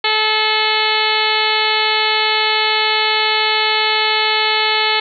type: harmonic tone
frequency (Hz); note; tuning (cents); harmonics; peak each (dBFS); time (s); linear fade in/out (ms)
432.9; A4; -28; 1 / 2 / 3 / 4 / 5 / 6 / 7 / 8 / 9 / 10; -24 / -20 / -24 / -24 / -20 / -24 / -22 / -23 / -24 / -22; 0.04-5; 5
effects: none